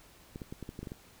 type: clicks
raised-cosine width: 3 ms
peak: -27 dBFS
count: 9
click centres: 0.359 / 0.418 / 0.525 / 0.627 / 0.691 / 0.791 / 0.83 / 0.872 / 0.919 s
effects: pink hiss -58 dBFS RMS until 1.2 s